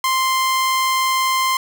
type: tone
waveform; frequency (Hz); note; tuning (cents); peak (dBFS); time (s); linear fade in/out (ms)
sawtooth; 1046.5; C6; 0; -12; 0.04-1.57; 2
effects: none